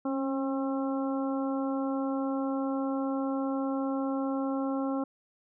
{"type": "harmonic tone with a mistuned harmonic", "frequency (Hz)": 268.5, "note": "C4", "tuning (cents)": 45, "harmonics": [1, 2, 3, 4, 5], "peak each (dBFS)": [-29, -35, -39, -41, -43], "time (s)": [0.05, 5.04], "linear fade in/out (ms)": 5, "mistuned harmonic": 1, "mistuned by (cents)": 24, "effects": []}